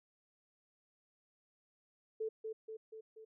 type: tone with echo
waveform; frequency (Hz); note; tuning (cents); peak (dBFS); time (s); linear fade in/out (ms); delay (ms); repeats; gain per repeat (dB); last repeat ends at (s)
sine; 440; A4; 0; -35; 2.2-2.29; 10; 240; 4; -4; 3.25
effects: none